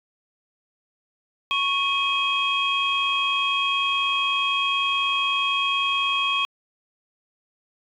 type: tone cluster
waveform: sine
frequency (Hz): 1105 / 2525 / 3252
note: C#6 / D#7 / G#7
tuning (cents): -6 / +25 / -37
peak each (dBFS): -24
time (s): 1.51-6.45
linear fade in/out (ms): 0
effects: tanh soft clip ceiling -12 dBFS